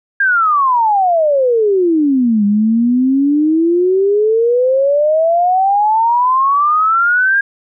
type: exponential two-way sweep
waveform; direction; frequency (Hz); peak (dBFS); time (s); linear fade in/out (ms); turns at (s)
sine; down then up; 1630 to 201.3 to 1630; -9; 0.2-7.41; 5; 2.45
effects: none